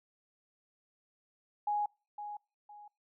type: tone with echo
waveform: sine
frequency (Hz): 830.6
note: G#5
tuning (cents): 0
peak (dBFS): -29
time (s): 1.67-1.86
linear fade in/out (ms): 5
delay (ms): 510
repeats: 2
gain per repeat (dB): -10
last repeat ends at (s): 2.88
effects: noise-tail reverb RT60 0.3 s tail -26 dB re dry